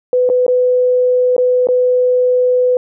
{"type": "tone with dropouts", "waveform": "sine", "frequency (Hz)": 500, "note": "B4", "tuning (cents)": 21, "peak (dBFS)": -9, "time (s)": [0.13, 2.77], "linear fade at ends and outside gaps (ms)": 1, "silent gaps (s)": [[0.291, 0.299], [0.465, 0.48], [1.365, 1.38], [1.671, 1.687]], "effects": []}